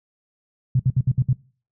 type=tone bursts; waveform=sine; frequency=128.8 Hz; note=C3; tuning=27 cents flat; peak=-14 dBFS; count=6; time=0.75-1.331 s; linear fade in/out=5 ms; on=46 ms; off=61 ms; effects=noise-tail reverb RT60 0.4 s tail -22 dB re dry

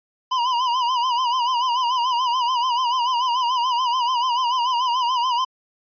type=tone with vibrato; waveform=square; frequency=987.8 Hz; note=B5; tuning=in tune; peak=-19 dBFS; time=0.31-5.45 s; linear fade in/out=10 ms; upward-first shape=sine; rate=6.9 Hz; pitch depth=95 cents each way; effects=resampled to 11025 Hz

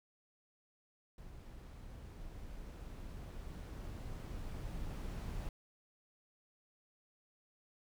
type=noise with level ramp; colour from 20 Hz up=brown; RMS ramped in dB=-52 to -41 dBFS; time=1.18-5.49 s; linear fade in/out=2 ms; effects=none

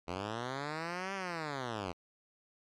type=linear two-way sweep; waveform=5% pulse; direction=up then down; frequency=84.1 to 197.8 to 84.1 Hz; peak=-25 dBFS; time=0.07-1.93 s; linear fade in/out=20 ms; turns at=1.14 s; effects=low-pass 5000 Hz 12 dB/octave + MP3 96 kbps

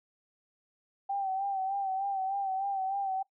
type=tone with vibrato; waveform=sine; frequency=778 Hz; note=G5; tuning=13 cents flat; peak=-29 dBFS; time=1.09-3.23 s; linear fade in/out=10 ms; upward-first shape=sine; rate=3.3 Hz; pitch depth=48 cents each way; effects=noise-tail reverb RT60 0.1 s tail -21 dB re dry

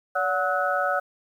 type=tone cluster; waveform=sine; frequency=571 / 733 / 1288 / 1479 Hz; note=D5 / F#5 / E6 / F#6; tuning=-49 / -16 / -41 / -1 cents; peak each=-27 dBFS; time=0.15-1 s; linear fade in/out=10 ms; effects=9-bit

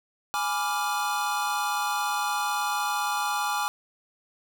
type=chord; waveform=square; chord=G# diminished seventh; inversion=none; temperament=equal; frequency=830.6 / 987.8 / 1174.7 / 1396.9 Hz; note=G#5 / B5 / D6 / F6; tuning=0 / 0 / 0 / 0 cents; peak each=-30 / -35 / -31 / -33 dBFS; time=0.34-3.68 s; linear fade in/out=0 ms; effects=none

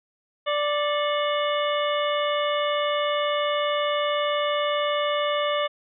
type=harmonic tone with a mistuned harmonic; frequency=587.3 Hz; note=D5; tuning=in tune; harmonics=1 / 2 / 3 / 4 / 5 / 6; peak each=-24 / -27 / -35 / -34 / -32 / -34 dBFS; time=0.46-5.68 s; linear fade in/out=20 ms; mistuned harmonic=4; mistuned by=-130 cents; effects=none

